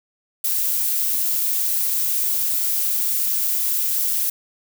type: noise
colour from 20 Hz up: violet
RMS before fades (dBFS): -21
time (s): 0.44-4.3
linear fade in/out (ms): 5
effects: none